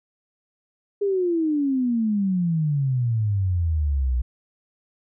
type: exponential sweep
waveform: sine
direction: down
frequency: 411.8 to 59.4 Hz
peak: -19 dBFS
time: 1.01-4.22 s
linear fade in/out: 10 ms
effects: none